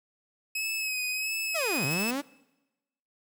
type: tone with vibrato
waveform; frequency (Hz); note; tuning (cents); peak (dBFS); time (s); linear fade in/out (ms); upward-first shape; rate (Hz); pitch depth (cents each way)
sawtooth; 2553; D#7; +44; -26; 0.55-2.11; 5; sine; 1.5; 41
type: linear two-way sweep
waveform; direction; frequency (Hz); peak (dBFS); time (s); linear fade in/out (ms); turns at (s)
sawtooth; down then up; 697 to 126.4 to 296.4; -25; 1.54-2.22; 20; 1.85
type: noise bursts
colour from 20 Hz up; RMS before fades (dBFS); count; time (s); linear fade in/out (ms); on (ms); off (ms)
violet; -40; 5; 1.74-2.11; 0; 30; 55
effects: noise-tail reverb RT60 1.0 s tail -22 dB re dry